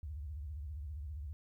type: tone with vibrato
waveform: sine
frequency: 73.42 Hz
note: D2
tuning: in tune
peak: -40 dBFS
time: 0.03-1.33 s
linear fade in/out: 0 ms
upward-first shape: sine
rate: 15 Hz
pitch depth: 220 cents each way
effects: 13-bit